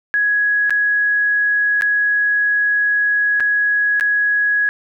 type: tone with dropouts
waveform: sine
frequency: 1670 Hz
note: G#6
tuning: 9 cents sharp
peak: -13 dBFS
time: 0.14-4.69 s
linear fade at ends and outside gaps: 0 ms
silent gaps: 0.696-0.706 / 1.811-1.821 / 3.399-3.405 / 3.998-4.009 s
effects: none